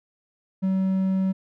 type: tone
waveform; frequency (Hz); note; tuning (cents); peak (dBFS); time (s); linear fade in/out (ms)
triangle; 190; F#3; +46; -18; 0.62-1.33; 20
effects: none